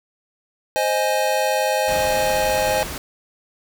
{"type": "chord", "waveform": "square", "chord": "Ab major", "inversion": "first", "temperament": "equal", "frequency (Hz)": [523.3, 622.3, 830.6], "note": ["C5", "Eb5", "Ab5"], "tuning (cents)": [0, 0, 0], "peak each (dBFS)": -23, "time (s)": [0.76, 2.83], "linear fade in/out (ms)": 0}
{"type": "noise", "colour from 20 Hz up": "pink", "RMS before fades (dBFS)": -30, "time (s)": [1.88, 2.98], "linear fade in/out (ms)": 2}
{"effects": []}